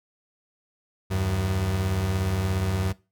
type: beating tone pair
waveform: 35% pulse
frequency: 77.78 / 94.78 Hz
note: D#2 / F#2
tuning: 0 / +42 cents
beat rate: 17 Hz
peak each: -30 / -22 dBFS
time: 1.1-2.93 s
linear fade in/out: 20 ms
effects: noise-tail reverb RT60 0.3 s tail -21 dB re dry